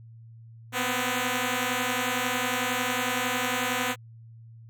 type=beating tone pair; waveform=5% pulse; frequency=245.3 / 256.3 Hz; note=B3 / C4; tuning=-12 / -36 cents; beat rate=11 Hz; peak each=-17 dBFS; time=0.72-3.96 s; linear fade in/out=50 ms; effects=added 114 Hz sine -45 dBFS peak until 4.69 s